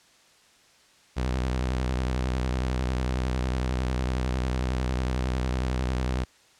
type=tone with vibrato; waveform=sawtooth; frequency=63.3 Hz; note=B1; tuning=43 cents sharp; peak=-21 dBFS; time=1.16-6.25 s; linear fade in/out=20 ms; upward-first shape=square; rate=11 Hz; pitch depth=61 cents each way; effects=white hiss -58 dBFS RMS until 6.59 s + low-pass 7000 Hz 12 dB/octave